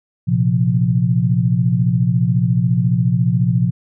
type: chord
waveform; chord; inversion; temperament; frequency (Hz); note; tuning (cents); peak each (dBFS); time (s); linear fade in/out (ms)
sine; Bb suspended second; none; equal; 116.54 / 130.81 / 174.61; Bb2 / C3 / F3; 0 / 0 / 0; -17; 0.27-3.71; 20
effects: none